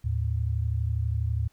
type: tone pair together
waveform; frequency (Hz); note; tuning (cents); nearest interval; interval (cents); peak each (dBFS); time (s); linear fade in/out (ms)
sine; 77.78 / 110; D#2 / A2; 0 / 0; tritone; 600; -27; 0.04-1.48; 10
effects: pink hiss -66 dBFS RMS until 1.52 s